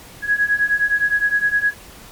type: beating tone pair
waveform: sine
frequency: 1661.2 / 1670.9 Hz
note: G#6 / G#6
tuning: 0 / +10 cents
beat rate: 9.7 Hz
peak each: -19 / -17 dBFS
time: 0.22-1.74 s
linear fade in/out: 50 ms
effects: pink hiss -41 dBFS RMS until 2.11 s + MP3 96 kbps